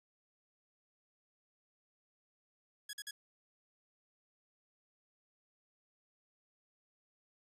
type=tone bursts; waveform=10% pulse; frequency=1670 Hz; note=G#6; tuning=9 cents sharp; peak=-33 dBFS; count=3; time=2.89-3.11 s; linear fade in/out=5 ms; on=42 ms; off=47 ms; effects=none